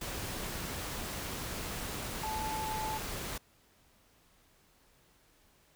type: tone in noise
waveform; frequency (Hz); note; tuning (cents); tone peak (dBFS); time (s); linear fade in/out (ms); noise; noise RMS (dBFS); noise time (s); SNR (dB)
sine; 870; A5; -20; -35; 2.23-2.98; 5; pink; -39; 0.01-3.38; +1
effects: pink hiss -66 dBFS RMS until 5.75 s